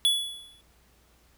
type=tone with exponential decay; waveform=square; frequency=3408 Hz; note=G#7; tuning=44 cents sharp; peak=-18 dBFS; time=0.05-0.61 s; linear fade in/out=0 ms; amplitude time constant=120 ms; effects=added 60 Hz sine -63 dBFS peak until 1.37 s + pink hiss -63 dBFS RMS until 1.37 s